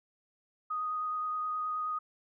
sine tone with vibrato, 1244.5 Hz, D#6, in tune, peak -31 dBFS, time 0.7-1.99 s, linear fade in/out 10 ms, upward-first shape sine, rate 9.5 Hz, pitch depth 11 cents each way, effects none

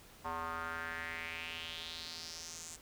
square tone with band-pass filter sweep, 82.41 Hz, E2, in tune, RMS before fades -43 dBFS, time 0.24-2.77 s, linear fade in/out 20 ms, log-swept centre 980 to 7600 Hz, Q 3.7, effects pink hiss -58 dBFS RMS until 2.81 s

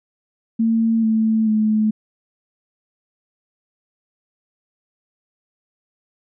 sine tone with pitch steps, 226.2 / 220.9 / 215.7 Hz, A3 / A3 / A3, +48 / +7 / -34 cents, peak -14 dBFS, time 0.59-1.91 s, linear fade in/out 10 ms, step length 440 ms, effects none

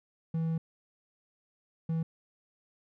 triangle tone bursts at uneven times, 162.8 Hz, E3, 21 cents flat, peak -26 dBFS, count 2, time 0.34-0.58 / 1.89-2.03 s, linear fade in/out 5 ms, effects none

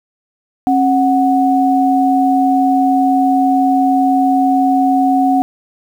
sine tone pair together, 270 / 739 Hz, C#4 / F#5, -45 / -2 cents, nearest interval octave + perfect fourth, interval 1743 cents, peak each -12 dBFS, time 0.67-5.42 s, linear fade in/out 0 ms, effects 7-bit

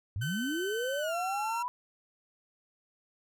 sine linear sweep, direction up, 87.31 to 1000 Hz, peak -31 dBFS, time 0.16-1.68 s, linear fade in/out 0 ms
30% pulse tone with pitch glide, 1525 to 1358.6 Hz, G6 to F6, -48 to -48 cents, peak -33 dBFS, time 0.21-1.63 s, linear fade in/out 10 ms, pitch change -200 cents, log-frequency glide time 0.99-1.15 s
effects none

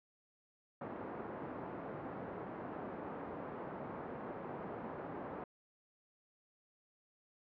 pink band-pass noise, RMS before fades -45 dBFS, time 0.81-5.44 s, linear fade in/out 2 ms, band 210 to 1100 Hz, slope 12 dB/octave, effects low-pass 2000 Hz 12 dB/octave

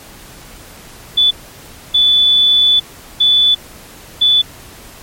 sine tone bursts at uneven times, 3471 Hz, A7, 24 cents flat, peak -7 dBFS, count 4, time 1.17-1.31 / 1.94-2.8 / 3.2-3.55 / 4.21-4.42 s, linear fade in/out 10 ms, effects pink hiss -37 dBFS RMS until 5.02 s + MP3 64 kbps

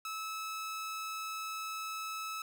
sawtooth tone, 1300 Hz, E6, 24 cents flat, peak -34 dBFS, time 0.05-2.42 s, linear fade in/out 2 ms, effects none

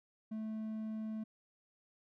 triangle tone, 218.3 Hz, A3, 13 cents flat, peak -36 dBFS, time 0.31-1.24 s, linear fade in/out 10 ms, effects none

